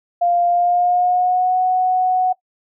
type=tone with pitch glide; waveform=sine; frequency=698.5 to 738.8 Hz; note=F5 to F#5; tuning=0 to -3 cents; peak=-13 dBFS; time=0.21-2.33 s; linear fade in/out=10 ms; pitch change=+97 cents; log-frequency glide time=0.47-1.58 s; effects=noise-tail reverb RT60 0.1 s tail -20 dB re dry